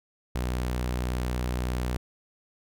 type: tone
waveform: sawtooth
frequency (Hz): 61.74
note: B1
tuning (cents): 0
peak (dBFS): -23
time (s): 0.35-1.97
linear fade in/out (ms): 5
effects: none